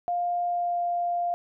sine tone with pitch glide, 703 to 698.5 Hz, F5 to F5, +11 to 0 cents, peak -24 dBFS, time 0.08-1.34 s, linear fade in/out 0 ms, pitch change -11 cents, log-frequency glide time 0.46-0.8 s, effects none

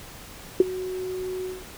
sine tone with ADSR envelope, 370.5 Hz, F#4, 2 cents sharp, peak -8 dBFS, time 0.6-1.64 s, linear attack 3 ms, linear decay 21 ms, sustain -20 dB, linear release 190 ms, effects pink hiss -43 dBFS RMS until 1.77 s

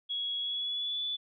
sine tone with pitch glide, 3337 to 3467 Hz, G#7 to A7, +8 to -26 cents, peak -31 dBFS, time 0.09-1.17 s, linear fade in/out 20 ms, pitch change +66 cents, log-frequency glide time 0.39-1.03 s, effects none

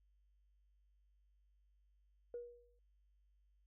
sine tone with exponential decay, 480 Hz, B4, 49 cents flat, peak -40 dBFS, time 2.34-2.79 s, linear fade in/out 2 ms, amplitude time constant 96 ms, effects tanh soft clip ceiling -37 dBFS + added 50 Hz sine -70 dBFS peak until 3.66 s

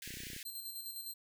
pink high-pass noise, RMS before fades -47 dBFS, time 0.02-0.43 s, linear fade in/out 2 ms, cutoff 1600 Hz, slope 96 dB/octave
clicks, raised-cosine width 3 ms, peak -37 dBFS, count 10, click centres 0.076 / 0.106 / 0.14 / 0.171 / 0.204 / 0.235 / 0.269 / 0.302 / 0.333 / 0.364 s
5% pulse tone with tremolo, 4139 Hz, C8, 20 cents flat, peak -34 dBFS, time 0.45-1.14 s, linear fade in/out 10 ms, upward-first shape square, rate 9.8 Hz, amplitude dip 45%
effects none

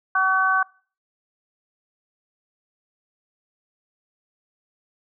harmonic tone, 379.1 Hz, F#4, 42 cents sharp, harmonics 2 / 3 / 4, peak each -26 / -20 / -20 dBFS, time 0.15-0.63 s, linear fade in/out 5 ms, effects noise-tail reverb RT60 0.4 s tail -23 dB re dry

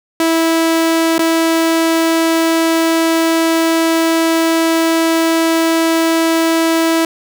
sawtooth tone with dropouts, 327.5 Hz, E4, 11 cents flat, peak -7 dBFS, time 0.2-7.05 s, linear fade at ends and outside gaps 2 ms, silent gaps 1.182-1.192 s, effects none

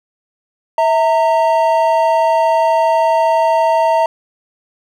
triangle tone pair together, 651 / 918.7 Hz, E5 / A#5, -22 / -25 cents, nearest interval tritone, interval 597 cents, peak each -11 dBFS, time 0.78-4.06 s, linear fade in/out 2 ms, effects none

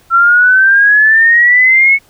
sine exponential sweep, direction up, 1350 to 2217 Hz, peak -4 dBFS, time 0.1-1.99 s, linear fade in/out 50 ms, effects pink hiss -48 dBFS RMS until 2.09 s

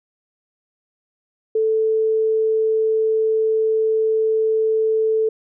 sine tone, 440 Hz, A4, in tune, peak -15 dBFS, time 1.55-5.29 s, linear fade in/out 5 ms, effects none

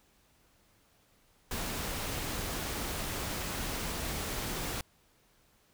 pink noise, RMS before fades -36 dBFS, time 1.51-4.81 s, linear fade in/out 2 ms, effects pink hiss -67 dBFS RMS until 5.73 s

